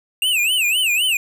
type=tone with vibrato; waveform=square; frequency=2713 Hz; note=E7; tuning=49 cents sharp; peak=-16 dBFS; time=0.22-1.17 s; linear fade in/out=2 ms; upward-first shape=sine; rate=3.9 Hz; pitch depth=210 cents each way; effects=none